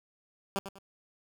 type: tone with echo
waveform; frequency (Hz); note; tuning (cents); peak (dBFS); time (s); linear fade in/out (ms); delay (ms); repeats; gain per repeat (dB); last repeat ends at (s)
10% pulse; 196; G3; 0; -21; 0.56-0.59; 0; 98; 2; -10; 0.786
effects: none